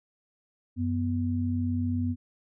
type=tone pair together; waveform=sine; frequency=93.74 / 246.1 Hz; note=F#2 / B3; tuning=+23 / -6 cents; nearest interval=octave + perfect fourth; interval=1671 cents; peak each=-28 dBFS; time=0.76-2.16 s; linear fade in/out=50 ms; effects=none